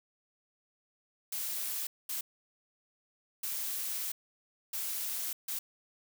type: noise bursts at uneven times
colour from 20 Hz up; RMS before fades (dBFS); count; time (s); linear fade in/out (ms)
blue; -36; 5; 1.32-1.87 / 2.09-2.21 / 3.43-4.12 / 4.73-5.33 / 5.48-5.59; 5
effects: none